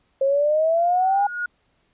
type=exponential sweep; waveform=sine; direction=up; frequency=535 to 822 Hz; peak=-16 dBFS; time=0.21-1.27 s; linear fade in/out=5 ms
type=tone with exponential growth; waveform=sine; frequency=1442 Hz; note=F#6; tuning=45 cents flat; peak=-21 dBFS; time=0.77-1.46 s; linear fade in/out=5 ms; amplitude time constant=150 ms
effects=pink hiss -66 dBFS RMS until 1.93 s + resampled to 8000 Hz